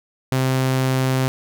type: tone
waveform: sawtooth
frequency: 130.81 Hz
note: C3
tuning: in tune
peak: -13 dBFS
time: 0.32-1.28 s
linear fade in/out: 0 ms
effects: none